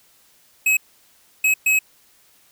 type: tone bursts at uneven times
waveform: square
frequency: 2559 Hz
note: D#7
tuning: 48 cents sharp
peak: -15 dBFS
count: 3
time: 0.66-0.77 / 1.44-1.54 / 1.66-1.79 s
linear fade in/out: 5 ms
effects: white hiss -56 dBFS RMS until 2.51 s